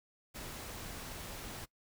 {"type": "noise", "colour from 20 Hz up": "pink", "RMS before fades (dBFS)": -45, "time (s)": [0.34, 1.66], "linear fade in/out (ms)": 20, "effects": ["noise-tail reverb RT60 0.1 s tail -21 dB re dry"]}